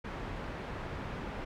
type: low-pass noise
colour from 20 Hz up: pink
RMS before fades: -40 dBFS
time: 0.04-1.45 s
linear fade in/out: 10 ms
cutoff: 2000 Hz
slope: 12 dB/octave
effects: none